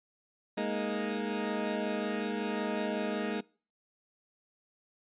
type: chord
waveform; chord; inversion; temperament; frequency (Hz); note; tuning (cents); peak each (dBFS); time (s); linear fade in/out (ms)
20% pulse; Ab suspended second; none; equal; 207.7 / 233.1 / 311.1; Ab3 / Bb3 / Eb4; 0 / 0 / 0; -29 / -31 / -33; 0.57-3.41; 10
effects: noise-tail reverb RT60 0.4 s tail -24 dB re dry + resampled to 8000 Hz